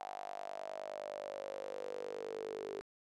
sawtooth tone with high-pass filter sweep, 49.65 Hz, G1, 23 cents sharp, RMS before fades -44 dBFS, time 0-2.81 s, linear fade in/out 0 ms, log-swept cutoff 750 to 410 Hz, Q 9.5, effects low-pass 7000 Hz 12 dB/octave

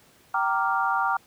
sine chord, G minor seventh, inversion none, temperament equal with one note detuned, 775.9 / 932.3 / 1174.7 / 1396.9 Hz, G5 / Bb5 / D6 / F6, -18 / 0 / 0 / 0 cents, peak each -27 dBFS, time 0.34-1.17 s, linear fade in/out 5 ms, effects pink hiss -57 dBFS RMS until 1.26 s + high-pass 80 Hz 12 dB/octave

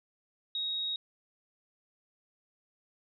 sine tone, 3776 Hz, A#7, 22 cents sharp, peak -31 dBFS, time 0.55-0.96 s, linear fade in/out 2 ms, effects none

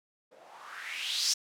violet noise with low-pass filter sweep, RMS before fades -35 dBFS, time 0.31-1.34 s, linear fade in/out 10 ms, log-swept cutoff 500 to 5900 Hz, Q 3.8, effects none

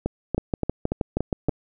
two click trains, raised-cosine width 2 ms, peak -9 / -10 dBFS, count 8 / 6, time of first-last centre 0.38-1.486 / 0.06-1.493 s, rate 6.33 / 3.49 Hz, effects none

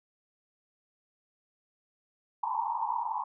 white band-pass noise, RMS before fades -32 dBFS, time 2.43-3.24 s, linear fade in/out 5 ms, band 860 to 1000 Hz, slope 96 dB/octave, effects none

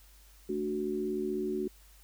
sine chord, D major, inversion second, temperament equal, 220 / 293.7 / 370 Hz, A3 / D4 / F#4, 0 / 0 / 0 cents, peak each -37 / -37 / -32 dBFS, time 0.49-1.68 s, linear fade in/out 5 ms, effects added 50 Hz sine -56 dBFS peak until 2.03 s + white hiss -61 dBFS RMS until 2.03 s

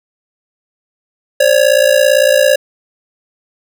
square ring-modulated tone, 559 Hz, C#5, 14 cents sharp, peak -5 dBFS, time 1.4-2.56 s, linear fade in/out 5 ms, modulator 28.9 Hz, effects none

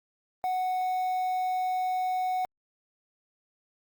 triangle tone with quantisation, 740 Hz, F#5, in tune, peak -24 dBFS, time 0.44-2.45 s, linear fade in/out 0 ms, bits 8, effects Opus 32 kbps

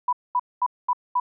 sine tone bursts, 987.8 Hz, B5, in tune, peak -18 dBFS, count 5, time 0.08-1.2 s, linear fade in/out 5 ms, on 48 ms, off 220 ms, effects none

